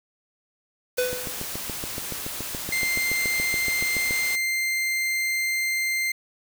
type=noise; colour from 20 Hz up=white; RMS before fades=-33 dBFS; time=0.97-4.36 s; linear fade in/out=10 ms
type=tone with exponential decay; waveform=square; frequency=499.6 Hz; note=B4; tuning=20 cents sharp; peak=-20 dBFS; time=0.98-1.49 s; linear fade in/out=5 ms; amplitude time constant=110 ms
type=click train; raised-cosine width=2 ms; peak=-19 dBFS; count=22; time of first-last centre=1.13-4.109 s; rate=7.05 Hz
type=tone; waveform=40% pulse; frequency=2093 Hz; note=C7; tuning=in tune; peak=-22 dBFS; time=2.72-6.12 s; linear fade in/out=5 ms
effects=none